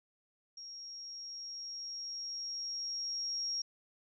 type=tone with level ramp; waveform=sine; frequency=5588 Hz; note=F8; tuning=in tune; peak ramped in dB=-45 to -33 dBFS; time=0.57-3.62 s; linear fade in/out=5 ms; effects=none